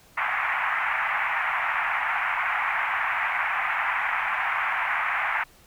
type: band-pass noise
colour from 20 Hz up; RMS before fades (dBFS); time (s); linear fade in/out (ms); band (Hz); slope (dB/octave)
white; -26; 0.17-5.44; 10; 750 to 2300; 48
effects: pink hiss -55 dBFS RMS until 5.66 s